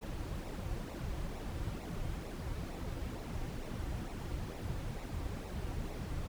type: noise with flanger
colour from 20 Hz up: brown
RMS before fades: -40 dBFS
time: 0.01-6.28 s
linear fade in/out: 20 ms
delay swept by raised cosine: 0.62 to 4.82 ms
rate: 2.2 Hz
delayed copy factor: -0.6
effects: none